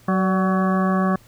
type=harmonic tone with a mistuned harmonic; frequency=187.8 Hz; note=F#3; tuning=26 cents sharp; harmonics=1 / 2 / 3 / 4 / 6 / 7 / 8 / 9; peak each=-18 / -28 / -28 / -28 / -25 / -35 / -37 / -33 dBFS; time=0.08-1.16 s; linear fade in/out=5 ms; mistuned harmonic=3; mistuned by=+43 cents; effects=added 115 Hz sine -52 dBFS peak until 1.27 s + pink hiss -53 dBFS RMS until 1.27 s